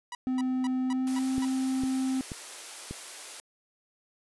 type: tone bursts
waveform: sawtooth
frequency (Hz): 974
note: B5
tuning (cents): -24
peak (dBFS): -32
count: 6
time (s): 0.12-1.45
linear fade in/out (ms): 2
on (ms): 30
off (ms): 230
type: tone with pitch glide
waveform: triangle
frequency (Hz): 257 to 262.2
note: C4 to C4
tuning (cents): -31 to +4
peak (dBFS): -24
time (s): 0.27-2.21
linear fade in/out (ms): 0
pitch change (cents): +35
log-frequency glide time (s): 0.84-1.26
type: high-pass noise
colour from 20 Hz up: white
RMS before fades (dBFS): -42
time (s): 1.07-3.4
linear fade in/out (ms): 0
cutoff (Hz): 340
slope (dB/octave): 24
type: clicks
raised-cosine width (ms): 3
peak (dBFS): -23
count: 4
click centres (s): 1.381 / 1.836 / 2.318 / 2.91
effects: resampled to 24000 Hz

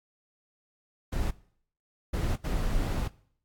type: noise bursts at uneven times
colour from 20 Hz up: brown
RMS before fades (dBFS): -28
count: 3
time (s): 1.12-1.31 / 2.13-2.36 / 2.44-3.08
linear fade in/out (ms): 10
effects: noise-tail reverb RT60 0.6 s tail -21 dB re dry + AAC 64 kbps

